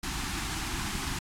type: band-stop noise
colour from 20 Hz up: pink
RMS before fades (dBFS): -33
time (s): 0.03-1.19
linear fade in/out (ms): 5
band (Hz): 360 to 770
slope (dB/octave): 48
effects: low-pass 10000 Hz 12 dB/octave + AAC 64 kbps